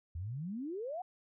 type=exponential sweep; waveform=sine; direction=up; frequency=77.78 to 764 Hz; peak=-37 dBFS; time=0.15-1.02 s; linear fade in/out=5 ms; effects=none